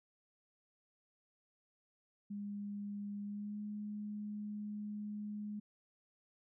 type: tone with pitch glide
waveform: sine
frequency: 203.7 to 208.8 Hz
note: G#3 to G#3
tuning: -33 to +10 cents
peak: -40 dBFS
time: 2.3-5.6 s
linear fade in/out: 10 ms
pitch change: +43 cents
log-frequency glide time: 3.23-3.6 s
effects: none